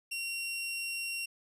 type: tone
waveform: sawtooth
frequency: 2746 Hz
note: F7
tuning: 30 cents flat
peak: -31 dBFS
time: 0.11-1.26 s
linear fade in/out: 10 ms
effects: resampled to 32000 Hz